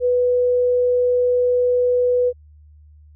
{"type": "tone", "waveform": "sine", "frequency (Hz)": 493.9, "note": "B4", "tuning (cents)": 0, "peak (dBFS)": -14, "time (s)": [0, 2.33], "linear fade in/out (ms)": 50, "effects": ["added 75 Hz sine -44 dBFS peak until 3.15 s"]}